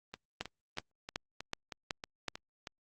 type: two click trains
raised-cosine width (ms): 0.2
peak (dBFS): -17 / -24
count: 6 / 9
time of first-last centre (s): 0.41-2.283 / 0.14-2.672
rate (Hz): 2.67 / 3.16
effects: Opus 32 kbps